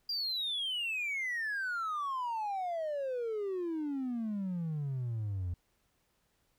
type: exponential sweep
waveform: triangle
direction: down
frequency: 4836 to 85 Hz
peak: -30 dBFS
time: 0.09-5.54 s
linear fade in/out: 5 ms
effects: tanh soft clip ceiling -28 dBFS + pink hiss -75 dBFS RMS until 6.58 s